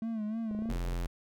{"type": "tone with vibrato", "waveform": "triangle", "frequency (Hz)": 219.4, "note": "A3", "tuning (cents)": -5, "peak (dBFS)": -30, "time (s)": [0.02, 0.72], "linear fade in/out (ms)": 2, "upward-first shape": "sine", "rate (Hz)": 3.3, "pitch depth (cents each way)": 75}
{"type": "clicks", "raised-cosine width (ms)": 2, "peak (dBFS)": -31, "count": 12, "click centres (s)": [0.512, 0.549, 0.59, 0.622, 0.657, 0.69, 0.728, 0.76, 0.794, 0.85, 0.883, 0.929]}
{"type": "tone", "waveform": "square", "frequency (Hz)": 43.45, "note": "F1", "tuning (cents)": -8, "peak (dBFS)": -32, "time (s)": [0.69, 1.07], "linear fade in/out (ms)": 10}
{"effects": []}